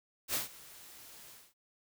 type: noise with ADSR envelope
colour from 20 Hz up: white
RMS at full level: -32 dBFS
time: 0.28-1.54 s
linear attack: 60 ms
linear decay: 140 ms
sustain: -21 dB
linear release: 230 ms
effects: none